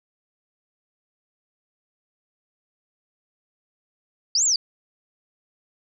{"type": "linear two-way sweep", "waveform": "sine", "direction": "up then down", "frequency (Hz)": [4485, 7710, 4485], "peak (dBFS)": -17, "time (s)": [4.35, 4.56], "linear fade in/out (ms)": 2, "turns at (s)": 4.44, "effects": []}